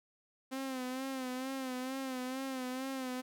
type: tone with vibrato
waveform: sawtooth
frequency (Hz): 260.3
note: C4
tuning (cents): -9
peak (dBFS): -33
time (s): 0.51-3.22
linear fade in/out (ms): 20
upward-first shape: sine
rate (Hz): 2.2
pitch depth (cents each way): 56
effects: none